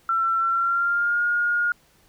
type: tone with pitch glide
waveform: sine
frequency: 1347 to 1427.1 Hz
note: E6 to F6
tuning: +37 to +37 cents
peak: -19 dBFS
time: 0.09-1.72 s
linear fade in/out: 2 ms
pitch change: +100 cents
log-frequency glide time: 0.42-1.22 s
effects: pink hiss -59 dBFS RMS until 2.08 s